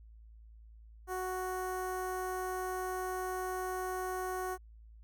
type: tone with notch filter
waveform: 15% pulse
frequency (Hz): 370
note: F#4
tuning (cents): 0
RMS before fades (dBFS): -37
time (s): 1.07-4.58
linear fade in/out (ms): 50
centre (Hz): 3600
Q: 0.55
effects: added 55 Hz sine -52 dBFS peak until 5.03 s